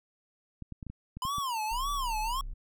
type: clicks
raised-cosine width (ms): 5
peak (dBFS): -28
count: 8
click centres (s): 0.623 / 0.723 / 0.828 / 0.867 / 0.9 / 1.17 / 1.252 / 1.383
type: tone with vibrato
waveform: square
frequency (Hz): 993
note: B5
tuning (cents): +9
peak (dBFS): -31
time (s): 1.22-2.41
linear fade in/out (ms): 2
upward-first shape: sine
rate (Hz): 1.8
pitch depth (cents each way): 260
type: tone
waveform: triangle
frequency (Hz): 32.59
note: C1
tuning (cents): -6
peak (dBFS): -33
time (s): 1.71-2.54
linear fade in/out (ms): 10
effects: none